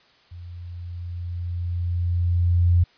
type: tone with level ramp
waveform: sine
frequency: 87.31 Hz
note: F2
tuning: in tune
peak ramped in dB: -36 to -13 dBFS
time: 0.31-2.84 s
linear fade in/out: 10 ms
effects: white hiss -57 dBFS RMS until 2.97 s + resampled to 11025 Hz